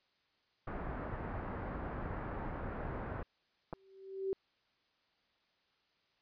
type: low-pass noise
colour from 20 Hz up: pink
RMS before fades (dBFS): -41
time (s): 0.67-3.23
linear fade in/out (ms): 5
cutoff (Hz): 1600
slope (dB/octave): 24
type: clicks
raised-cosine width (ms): 1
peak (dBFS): -28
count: 2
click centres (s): 3.728 / 3.734
type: tone with exponential growth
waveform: sine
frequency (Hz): 385.8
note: G4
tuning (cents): -28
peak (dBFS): -30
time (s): 3.73-4.33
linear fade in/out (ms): 0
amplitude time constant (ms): 130
effects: white hiss -75 dBFS RMS until 6.21 s + resampled to 11025 Hz